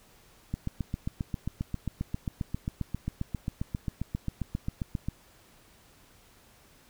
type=click train; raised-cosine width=5 ms; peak=-18 dBFS; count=35; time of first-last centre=0.54-5.085 s; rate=7.48 Hz; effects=pink hiss -59 dBFS RMS until 6.89 s